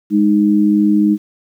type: tone pair together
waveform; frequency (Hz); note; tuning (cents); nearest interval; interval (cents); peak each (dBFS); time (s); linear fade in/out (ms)
sine; 206.7 / 309.7; G#3 / D#4; -8 / -8; perfect fifth; 700; -12; 0.1-1.18; 50
effects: 8-bit